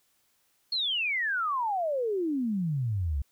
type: exponential sweep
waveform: sine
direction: down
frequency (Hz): 4367 to 65.1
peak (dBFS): -26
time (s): 0.72-3.22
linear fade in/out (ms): 5
effects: white hiss -70 dBFS RMS until 3.31 s